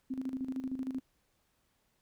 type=tone with tremolo; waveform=sine; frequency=261.6 Hz; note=C4; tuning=in tune; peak=-32 dBFS; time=0.1-1 s; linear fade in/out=10 ms; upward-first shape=square; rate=13 Hz; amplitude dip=65%; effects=pink hiss -75 dBFS RMS until 2.01 s